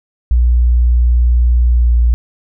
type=tone with pitch glide; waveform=sine; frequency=60.1 to 58.97 Hz; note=B1 to A#1; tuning=-46 to +21 cents; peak=-7 dBFS; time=0.31-2.14 s; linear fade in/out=0 ms; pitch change=-33 cents; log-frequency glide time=1.7-1.97 s; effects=none